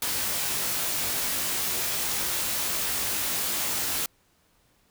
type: noise with comb filter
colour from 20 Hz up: white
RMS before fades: -28 dBFS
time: 0.02-4.06 s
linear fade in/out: 2 ms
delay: 19 ms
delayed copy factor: +0.7
effects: pink hiss -65 dBFS RMS until 4.9 s